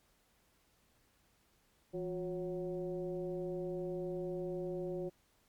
sine tone with frequency modulation, 360 Hz, F#4, 47 cents flat, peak -36 dBFS, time 1.93-5.1 s, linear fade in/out 20 ms, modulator 192 Hz, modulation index 1, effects pink hiss -72 dBFS RMS until 5.48 s + MP3 96 kbps

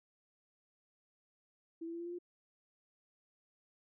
sine tone with pitch steps, 329.6 / 334 / 338.5 / 343 / 347.6 / 352.2 Hz, E4 / E4 / E4 / F4 / F4 / F4, 0 / +23 / +46 / -31 / -8 / +15 cents, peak -40 dBFS, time 1.81-2.188 s, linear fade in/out 10 ms, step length 63 ms, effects none

